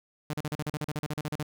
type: tone bursts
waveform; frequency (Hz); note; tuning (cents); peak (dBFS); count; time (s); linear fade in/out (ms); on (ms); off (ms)
sawtooth; 150.6; D3; +44; -26; 16; 0.3-1.428; 0; 33; 40
effects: none